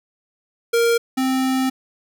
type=tone pair in turn; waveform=square; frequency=466.2 / 261.6 Hz; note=A#4 / C4; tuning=0 / 0 cents; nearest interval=minor seventh; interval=1000 cents; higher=first; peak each=-15 / -18 dBFS; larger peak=first; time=0.73-0.98 / 1.17-1.7 s; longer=second; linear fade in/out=10 ms; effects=none